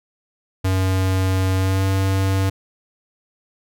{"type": "tone with pitch glide", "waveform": "square", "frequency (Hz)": [94.3, 96.23], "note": ["F#2", "G2"], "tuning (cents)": [33, -32], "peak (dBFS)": -17, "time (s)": [0.64, 2.5], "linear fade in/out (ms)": 10, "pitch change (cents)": 35, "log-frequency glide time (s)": [1.56, 1.85], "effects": []}